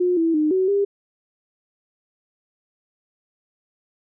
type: tone with pitch steps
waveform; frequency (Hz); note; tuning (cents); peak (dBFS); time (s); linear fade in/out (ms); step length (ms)
sine; 358.9 / 329 / 305.6 / 375.5 / 401.1; F4 / E4 / D#4 / F#4 / G4; +47 / -3 / -31 / +26 / +40; -16; 0-0.85; 10; 170
effects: none